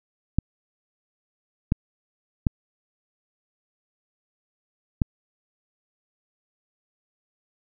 clicks, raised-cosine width 5 ms, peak -7 dBFS, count 4, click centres 0.386 / 1.721 / 2.468 / 5.018 s, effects none

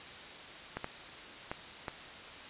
clicks, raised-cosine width 0.5 ms, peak -21 dBFS, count 4, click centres 0.77 / 0.844 / 1.515 / 1.882 s, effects white hiss -47 dBFS RMS until 2.49 s + resampled to 8000 Hz

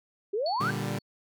sine exponential sweep, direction up, 381.8 to 1628 Hz, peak -26 dBFS, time 0.33-0.71 s, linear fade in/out 10 ms
sine tone with exponential decay, 4435 Hz, C#8, in tune, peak -32 dBFS, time 0.46-1.02 s, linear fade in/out 2 ms, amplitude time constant 120 ms
sawtooth chord, G minor, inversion first, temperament equal with one note detuned, 118.3 / 146.83 / 196 Hz, Bb2 / D3 / G3, +26 / 0 / 0 cents, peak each -30 dBFS, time 0.6-0.99 s, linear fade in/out 10 ms
effects none

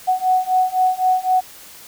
sine beating tone pair, 740 / 743.9 Hz, F#5 / F#5, 0 / +9 cents, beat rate 3.9 Hz, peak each -18 / -17 dBFS, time 0.07-1.41 s, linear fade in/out 20 ms, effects white hiss -41 dBFS RMS until 1.87 s

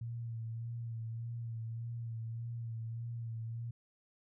sine tone with vibrato, 115.3 Hz, A#2, 19 cents flat, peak -38 dBFS, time 0.01-3.71 s, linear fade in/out 5 ms, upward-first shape sine, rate 1.7 Hz, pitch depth 35 cents each way, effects none

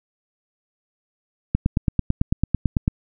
click train, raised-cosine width 5 ms, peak -5 dBFS, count 13, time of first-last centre 1.55-2.879 s, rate 9.03 Hz, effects none

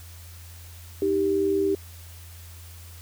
sine tone pair together, 311.5 / 392 Hz, D#4 / G4, +2 / 0 cents, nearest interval major third, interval 398 cents, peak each -27 / -21 dBFS, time 1.02-1.75 s, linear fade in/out 2 ms, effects added 85 Hz sine -42 dBFS peak until 3.01 s + white hiss -49 dBFS RMS until 3.01 s

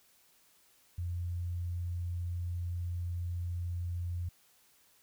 sine tone, 87.31 Hz, F2, in tune, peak -33 dBFS, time 0.98-4.29 s, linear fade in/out 5 ms, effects white hiss -66 dBFS RMS until 5.02 s

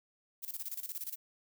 violet noise with tremolo, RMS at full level -39 dBFS, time 0.42-1.16 s, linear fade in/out 20 ms, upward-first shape square, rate 17 Hz, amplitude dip 80%, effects none

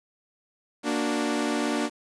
sawtooth chord, Bb augmented, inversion none, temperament equal, 233.1 / 293.7 / 370 Hz, Bb3 / D4 / F#4, 0 / 0 / 0 cents, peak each -25 / -23 / -29 dBFS, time 0.83-1.9 s, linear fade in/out 50 ms, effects resampled to 22050 Hz + 8-bit

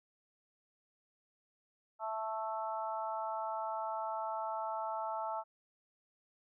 harmonic tone, 220 Hz, A3, in tune, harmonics 3 / 4 / 5 / 6, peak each -41 / -38 / -46 / -43 dBFS, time 1.99-5.44 s, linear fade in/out 50 ms, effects none

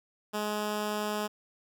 10% pulse tone, 210.3 Hz, G#3, 22 cents sharp, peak -22 dBFS, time 0.33-1.28 s, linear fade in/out 20 ms, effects none

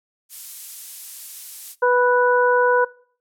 violet noise, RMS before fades -31 dBFS, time 0.29-1.76 s, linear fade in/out 50 ms
harmonic tone, 493 Hz, B4, 3 cents flat, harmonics 1 / 2 / 3, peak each -16 / -19 / -21 dBFS, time 1.82-2.85 s, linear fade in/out 10 ms
effects noise-tail reverb RT60 0.5 s tail -22 dB re dry + low-pass 12000 Hz 12 dB/octave

